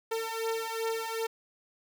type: beating tone pair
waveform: sawtooth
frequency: 450 / 452.6 Hz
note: A4 / A4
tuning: +39 / +49 cents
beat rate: 2.6 Hz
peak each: -30 dBFS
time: 0.11-1.27 s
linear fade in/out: 10 ms
effects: none